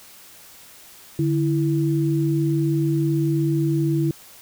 sine tone pair together, 146.9 / 329.6 Hz, D3 / E4, +1 / 0 cents, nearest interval octave + major second, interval 1399 cents, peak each -20 / -21 dBFS, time 1.19-4.11 s, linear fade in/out 2 ms, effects white hiss -46 dBFS RMS until 4.41 s

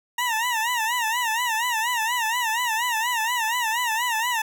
20% pulse tone with vibrato, 932.3 Hz, A#5, in tune, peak -17 dBFS, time 0.18-4.42 s, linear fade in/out 5 ms, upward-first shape sine, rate 4.2 Hz, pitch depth 120 cents each way, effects none

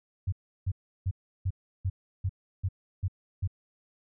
sine tone bursts, 94 Hz, F#2, 28 cents sharp, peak -25 dBFS, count 9, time 0.27-3.476 s, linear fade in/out 10 ms, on 54 ms, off 340 ms, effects none

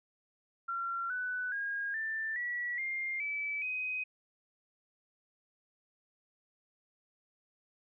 sine tone with pitch steps, 1370 / 1494 / 1629.2 / 1776.7 / 1937.5 / 2113 / 2304 / 2513 Hz, F6 / F#6 / G#6 / A6 / B6 / C7 / D7 / D#7, -34 / +16 / -34 / +16 / -34 / +16 / -34 / +17 cents, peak -33 dBFS, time 0.68-4.04 s, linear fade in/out 10 ms, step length 420 ms, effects none

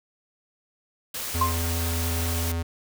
white noise, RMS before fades -32 dBFS, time 1.14-2.52 s, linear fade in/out 5 ms
square tone, 83.8 Hz, E2, 29 cents sharp, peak -26 dBFS, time 1.34-2.63 s, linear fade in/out 10 ms
sine tone with exponential decay, 1053 Hz, C6, 11 cents sharp, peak -16 dBFS, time 1.41-1.63 s, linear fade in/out 5 ms, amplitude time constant 46 ms
effects none

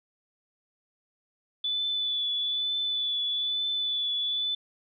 sine tone with vibrato, 3473 Hz, A7, 23 cents flat, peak -26 dBFS, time 1.64-4.55 s, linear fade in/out 5 ms, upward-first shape triangle, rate 1.1 Hz, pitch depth 25 cents each way, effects none

